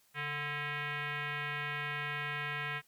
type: tone with frequency modulation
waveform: sine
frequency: 142.9 Hz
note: D3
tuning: 47 cents flat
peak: -34 dBFS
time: 0.14-2.82 s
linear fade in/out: 50 ms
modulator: 588 Hz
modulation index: 4.3
effects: white hiss -68 dBFS RMS until 2.87 s + MP3 96 kbps